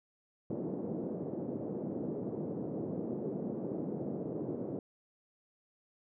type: band-pass noise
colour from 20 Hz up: white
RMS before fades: -38 dBFS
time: 0.5-4.79 s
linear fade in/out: 2 ms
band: 140 to 450 Hz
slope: 24 dB/octave
effects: none